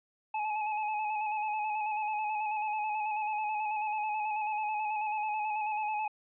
square tone with vibrato, 852 Hz, G#5, 44 cents sharp, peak -31 dBFS, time 0.34-6.08 s, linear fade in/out 5 ms, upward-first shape square, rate 9.2 Hz, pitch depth 28 cents each way, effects resampled to 8000 Hz

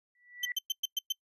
sine tone with exponential growth, 1959 Hz, B6, 15 cents flat, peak -31 dBFS, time 0.15-0.52 s, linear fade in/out 2 ms, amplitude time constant 80 ms
35% pulse tone bursts, 3095 Hz, G7, 23 cents flat, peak -26 dBFS, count 6, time 0.43-1.124 s, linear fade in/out 5 ms, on 24 ms, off 110 ms
effects noise-tail reverb RT60 0.1 s tail -24 dB re dry + resampled to 32000 Hz

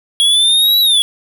square exponential two-way sweep, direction up then down, 3323 to 3951 to 3323 Hz, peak -9 dBFS, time 0.2-1.02 s, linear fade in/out 0 ms, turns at 0.8 s, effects none

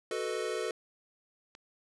square chord, B dominant seventh, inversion second, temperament equal, 370 / 440 / 493.9 / 622.3 Hz, F#4 / A4 / B4 / D#5, 0 / 0 / 0 / 0 cents, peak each -39 / -36 / -39 / -42 dBFS, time 0.11-0.71 s, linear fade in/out 2 ms
click, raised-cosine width 0.2 ms, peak -32 dBFS, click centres 1.551 s
effects resampled to 24000 Hz

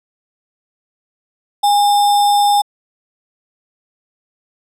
sine tone with sample-and-hold, 818 Hz, G#5, 26 cents flat, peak -9 dBFS, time 1.63-2.62 s, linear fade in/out 10 ms, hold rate 4410 Hz, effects low-pass 11000 Hz 12 dB/octave

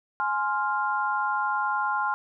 sine chord, F minor, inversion first, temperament just, 838.1 / 1047.7 / 1396.9 Hz, Ab5 / C6 / F6, +16 / +2 / 0 cents, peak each -28 dBFS, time 0.2-2.14 s, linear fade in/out 0 ms, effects none

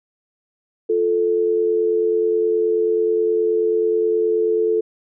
sine tone pair together, 350 / 439.4 Hz, F4 / A4, +4 / -2 cents, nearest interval major third, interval 394 cents, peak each -22 / -16 dBFS, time 0.89-4.81 s, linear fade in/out 10 ms, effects none

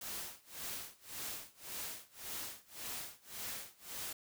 white noise with tremolo, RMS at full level -42 dBFS, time 0.01-4.13 s, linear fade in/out 5 ms, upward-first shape sine, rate 1.8 Hz, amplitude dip 95%, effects none

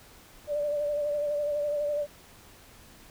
sine tone with vibrato, 587.3 Hz, D5, in tune, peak -26 dBFS, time 0.47-2.07 s, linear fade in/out 50 ms, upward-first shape sine, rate 12 Hz, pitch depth 31 cents each way, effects pink hiss -53 dBFS RMS until 3.1 s

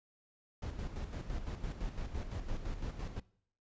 brown noise with tremolo, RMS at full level -38 dBFS, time 0.62-3.2 s, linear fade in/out 5 ms, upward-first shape square, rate 5.9 Hz, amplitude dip 55%, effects noise-tail reverb RT60 0.6 s tail -21 dB re dry + resampled to 16000 Hz

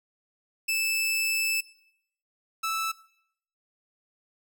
sawtooth tone pair in turn, 2630 / 1314.2 Hz, E7 / E6, -5 / -6 cents, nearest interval octave, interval 1201 cents, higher first, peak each -21 / -23 dBFS, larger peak first, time 0.68-1.61 / 2.63-2.92 s, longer first, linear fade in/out 10 ms, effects noise-tail reverb RT60 0.7 s tail -20 dB re dry

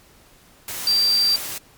sine tone in noise, 4699 Hz, D8, in tune, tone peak -15 dBFS, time 0.87-1.36 s, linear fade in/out 2 ms, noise white, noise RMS -30 dBFS, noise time 0.68-1.58 s, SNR +12 dB, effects pink hiss -52 dBFS RMS until 1.77 s + MP3 96 kbps

